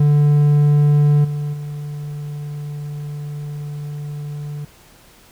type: tone with level steps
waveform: triangle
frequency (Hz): 146.83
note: D3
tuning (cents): 0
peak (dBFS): -8 / -18 / -23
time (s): 0-4.65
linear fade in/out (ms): 5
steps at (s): 1.24 / 1.53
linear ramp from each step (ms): 10
effects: pink hiss -48 dBFS RMS until 5.31 s